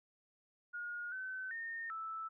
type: tone with pitch steps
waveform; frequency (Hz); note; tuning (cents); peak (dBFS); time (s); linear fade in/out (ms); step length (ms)
sine; 1433 / 1524 / 1831 / 1316; F6 / G6 / A#6 / E6; +44 / -49 / -32 / -3; -40; 0.73-2.29; 20; 390
effects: none